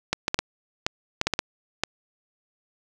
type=clicks; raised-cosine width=0.2 ms; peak=-5 dBFS; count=10; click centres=0.13 / 0.281 / 0.344 / 0.39 / 0.865 / 1.214 / 1.27 / 1.337 / 1.391 / 1.836 s; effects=none